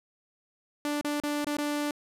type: tone with dropouts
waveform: sawtooth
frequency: 293.7 Hz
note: D4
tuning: in tune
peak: -24 dBFS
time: 0.85-1.91 s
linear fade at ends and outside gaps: 1 ms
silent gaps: 1.012-1.046 / 1.201-1.236 / 1.445-1.468 / 1.569-1.584 s
effects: resampled to 32000 Hz + 9-bit